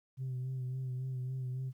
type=tone with vibrato; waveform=sine; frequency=129 Hz; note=C3; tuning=24 cents flat; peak=-33 dBFS; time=0.17-1.73 s; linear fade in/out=50 ms; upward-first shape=sine; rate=3.6 Hz; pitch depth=35 cents each way; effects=tanh soft clip ceiling -33 dBFS + 12-bit